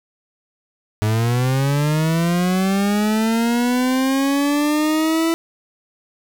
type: linear sweep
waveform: 40% pulse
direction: up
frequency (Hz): 105 to 332.1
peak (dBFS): -15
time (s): 1.02-5.34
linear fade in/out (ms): 0
effects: 7-bit